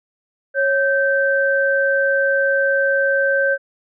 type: tone pair together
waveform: sine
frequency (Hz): 550.4 / 1555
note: C#5 / G6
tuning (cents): -12 / -14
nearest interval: octave + tritone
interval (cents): 1798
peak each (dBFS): -17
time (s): 0.54-3.58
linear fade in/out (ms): 50
effects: none